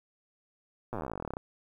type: slowing click train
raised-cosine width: 1 ms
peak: -22 dBFS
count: 26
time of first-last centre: 0.93-1.369 s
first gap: 8 ms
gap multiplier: 1.06
effects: 10-bit